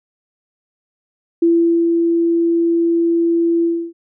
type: tone with ADSR envelope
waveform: sine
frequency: 336.5 Hz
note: E4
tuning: 36 cents sharp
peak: -9 dBFS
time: 1.42-3.93 s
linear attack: 6 ms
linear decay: 430 ms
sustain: -3 dB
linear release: 290 ms
effects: none